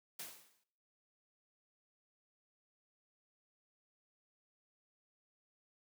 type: noise with exponential decay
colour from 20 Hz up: white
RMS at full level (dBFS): -43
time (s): 0.19-0.64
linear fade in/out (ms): 5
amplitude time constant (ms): 97
effects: noise-tail reverb RT60 0.7 s tail -21 dB re dry + high-pass 150 Hz 12 dB/octave